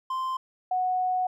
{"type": "tone pair in turn", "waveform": ["triangle", "sine"], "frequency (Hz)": [1042, 736.8], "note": ["C6", "F#5"], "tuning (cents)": [-7, -7], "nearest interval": "tritone", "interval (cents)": 600, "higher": "first", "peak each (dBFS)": [-25, -23], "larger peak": "second", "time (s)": [[0.1, 0.37], [0.71, 1.27]], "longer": "second", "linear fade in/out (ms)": 5, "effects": []}